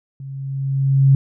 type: tone with level ramp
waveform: sine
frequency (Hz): 136.1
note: C#3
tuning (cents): -31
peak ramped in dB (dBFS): -30 to -7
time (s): 0.2-1.15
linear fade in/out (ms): 2
effects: none